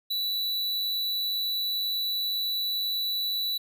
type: tone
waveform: square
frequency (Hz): 3951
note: B7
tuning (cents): 0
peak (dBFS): -27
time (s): 0.1-3.58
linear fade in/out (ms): 10
effects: none